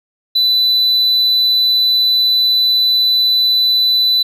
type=tone; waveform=sine; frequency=3992 Hz; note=B7; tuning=18 cents sharp; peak=-7 dBFS; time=0.35-4.23 s; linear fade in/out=10 ms; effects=tanh soft clip ceiling -9 dBFS + 8-bit